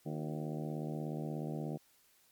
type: harmonic tone with a mistuned harmonic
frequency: 76.7 Hz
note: D#2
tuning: 24 cents flat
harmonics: 2 / 3 / 4 / 5 / 6 / 7 / 8 / 9 / 10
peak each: -39 / -43 / -45 / -47 / -49 / -50 / -51 / -52 / -53 dBFS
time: 0.05-1.78 s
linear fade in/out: 20 ms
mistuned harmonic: 5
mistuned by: -78 cents
effects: white hiss -68 dBFS RMS until 2.31 s + MP3 96 kbps